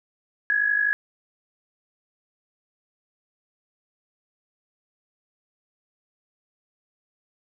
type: tone with amplitude modulation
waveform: sine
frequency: 1677 Hz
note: G#6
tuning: 16 cents sharp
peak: -16 dBFS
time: 0.5-0.93 s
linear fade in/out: 0 ms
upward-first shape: sine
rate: 52 Hz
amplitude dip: 70%
effects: none